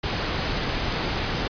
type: noise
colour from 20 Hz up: pink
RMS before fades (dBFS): -26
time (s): 0.03-1.48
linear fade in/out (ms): 10
effects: resampled to 11025 Hz